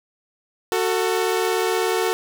sawtooth tone pair together, 370 / 446.6 Hz, F#4 / A4, 0 / +26 cents, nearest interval minor third, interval 326 cents, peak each -18 dBFS, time 0.72-2.13 s, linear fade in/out 0 ms, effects none

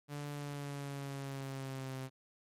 sawtooth tone with pitch glide, 145.3 to 131.71 Hz, D3 to C3, -18 to +12 cents, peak -36 dBFS, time 0.08-2.1 s, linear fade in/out 50 ms, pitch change -170 cents, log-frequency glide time 0.33-1.97 s, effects MP3 64 kbps

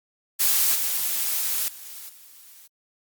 blue noise with level steps, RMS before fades -20 / -25 / -41 / -39 / -48 dBFS, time 0.39-2.68 s, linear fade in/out 20 ms, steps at 0.75 / 1.68 / 1.85 / 2.09 s, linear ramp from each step 2 ms, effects Opus 48 kbps

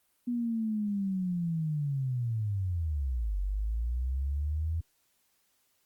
sine linear two-way sweep, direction down then up, 244.8 to 46.25 to 83.2 Hz, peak -28 dBFS, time 0.27-4.81 s, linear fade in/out 10 ms, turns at 3.39 s, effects white hiss -72 dBFS RMS until 5.85 s + Opus 32 kbps

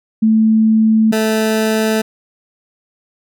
sine / 20% pulse tone pair in turn, 220 / 219 Hz, A3 / A3, 0 / -8 cents, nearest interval unison, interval 8 cents, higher first, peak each -8 dBFS, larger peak neither, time 0.22-1.12 / 1.12-2.02 s, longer neither, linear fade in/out 10 ms, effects none

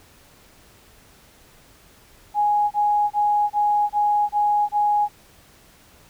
sine tone bursts, 830.6 Hz, G#5, in tune, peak -16 dBFS, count 7, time 2.34-5.086 s, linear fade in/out 50 ms, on 370 ms, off 26 ms, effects pink hiss -52 dBFS RMS until 6.09 s

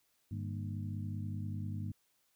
harmonic tone with a mistuned harmonic, 50.2 Hz, G1, 42 cents sharp, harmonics 2 / 3 / 4 / 5 / 6, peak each -38 / -45 / -46 / -46 / -52 dBFS, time 0.31-1.92 s, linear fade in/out 5 ms, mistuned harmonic 5, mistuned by -110 cents, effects white hiss -75 dBFS RMS until 2.35 s

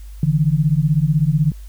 sine beating tone pair, 144.4 / 160.4 Hz, D3 / E3, -29 / -47 cents, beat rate 16 Hz, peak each -16 dBFS, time 0.23-1.52 s, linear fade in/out 2 ms, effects added 50 Hz sine -32 dBFS peak until 1.68 s + white hiss -52 dBFS RMS until 1.68 s

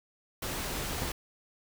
pink noise, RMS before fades -35 dBFS, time 0.42-1.12 s, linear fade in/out 5 ms
25% pulse tone with exponential decay, 86.1 Hz, F2, 24 cents flat, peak -25 dBFS, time 1.02-1.12 s, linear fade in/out 0 ms, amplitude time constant 21 ms
effects none

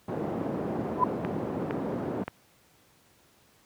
pink band-pass noise, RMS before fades -32 dBFS, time 0.08-2.24 s, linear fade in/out 5 ms, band 180 to 580 Hz, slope 12 dB/octave
sine tone with exponential growth, 1002 Hz, B5, 25 cents sharp, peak -15 dBFS, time 0.95-1.04 s, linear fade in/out 5 ms, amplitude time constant 19 ms
clicks, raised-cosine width 0.5 ms, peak -17 dBFS, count 3, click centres 1.249 / 1.709 / 2.28 s
effects pink hiss -62 dBFS RMS until 3.65 s + high-pass 80 Hz 12 dB/octave

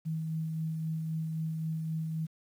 sine tone with tremolo, 159.8 Hz, D#3, 47 cents sharp, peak -30 dBFS, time 0.05-2.27 s, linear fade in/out 20 ms, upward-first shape sine, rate 3.8 Hz, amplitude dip 25%, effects 10-bit

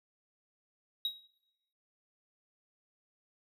triangle tone with exponential decay, 3814 Hz, A#7, 39 cents sharp, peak -26 dBFS, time 1.05-1.21 s, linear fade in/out 2 ms, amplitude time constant 33 ms, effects noise-tail reverb RT60 0.9 s tail -20 dB re dry

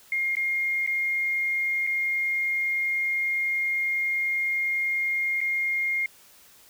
sine tone with dropouts, 2130 Hz, C7, 30 cents sharp, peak -23 dBFS, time 0.12-6.06 s, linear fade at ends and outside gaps 2 ms, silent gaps 0.353-0.368 / 0.864-0.874 / 1.867-1.872 / 5.406-5.413 s, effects white hiss -54 dBFS RMS until 6.69 s

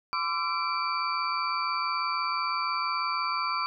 sine tone cluster, 1021 / 1167 / 1346 / 2342 / 4605 Hz, C6 / D6 / E6 / D7 / D8, -43 / -11 / +36 / -5 / -35 cents, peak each -32 / -32 / -32 / -35 / -36 dBFS, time 0.13-3.66 s, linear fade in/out 0 ms, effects none

